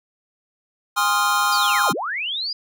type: chord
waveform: square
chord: F minor seventh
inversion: first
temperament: equal with one note detuned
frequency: 817.3 / 1046.5 / 1244.5 / 1396.9 Hz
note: Ab5 / C6 / Eb6 / F6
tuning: -28 / 0 / 0 / 0 cents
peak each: -25 / -23 / -23 / -23 dBFS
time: 0.96-1.93 s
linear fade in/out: 20 ms
type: linear two-way sweep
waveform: sine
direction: down then up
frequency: 4978 to 133.8 to 4978 Hz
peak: -23 dBFS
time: 1.52-2.53 s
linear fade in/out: 5 ms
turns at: 1.92 s
effects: none